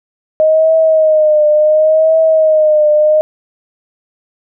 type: tone with vibrato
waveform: sine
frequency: 622.3 Hz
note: D#5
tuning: in tune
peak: -6 dBFS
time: 0.4-3.21 s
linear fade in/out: 0 ms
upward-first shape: triangle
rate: 0.7 Hz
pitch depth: 63 cents each way
effects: none